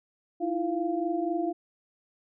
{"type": "tone cluster", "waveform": "sine", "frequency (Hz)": [317.5, 341.5, 694], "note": ["D#4", "F4", "F5"], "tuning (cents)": [35, -39, -11], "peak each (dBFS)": [-31, -29, -32], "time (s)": [0.4, 1.53], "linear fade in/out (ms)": 20, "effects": []}